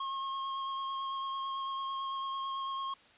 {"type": "tone with vibrato", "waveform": "square", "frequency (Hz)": 1080, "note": "C#6", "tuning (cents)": -45, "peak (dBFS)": -35, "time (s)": [0, 2.94], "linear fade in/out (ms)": 5, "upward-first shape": "sine", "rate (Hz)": 9, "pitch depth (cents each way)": 13, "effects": ["white hiss -60 dBFS RMS until 3.17 s", "resampled to 8000 Hz"]}